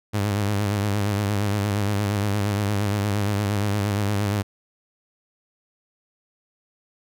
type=tone with vibrato; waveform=sawtooth; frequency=102.2 Hz; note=G#2; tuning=27 cents flat; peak=-17 dBFS; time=0.13-4.43 s; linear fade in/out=20 ms; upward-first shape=sine; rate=8.6 Hz; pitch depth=61 cents each way; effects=none